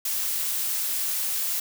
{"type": "noise", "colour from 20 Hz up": "blue", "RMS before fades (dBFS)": -27, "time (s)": [0.05, 1.6], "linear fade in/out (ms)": 5, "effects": []}